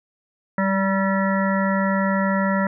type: harmonic tone with a mistuned harmonic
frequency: 193.3 Hz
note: G3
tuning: 24 cents flat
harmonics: 1 / 3 / 5 / 7 / 9 / 10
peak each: -20 / -25 / -27 / -28 / -30 / -30 dBFS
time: 0.58-2.67 s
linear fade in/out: 2 ms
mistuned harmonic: 1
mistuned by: +17 cents
effects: none